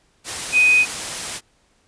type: tone in noise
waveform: sine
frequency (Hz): 2500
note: D#7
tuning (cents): +8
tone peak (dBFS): -11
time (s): 0.52-0.86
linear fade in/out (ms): 50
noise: white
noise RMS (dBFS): -27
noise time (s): 0.24-1.41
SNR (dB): +13
effects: pink hiss -61 dBFS RMS until 1.87 s + resampled to 22050 Hz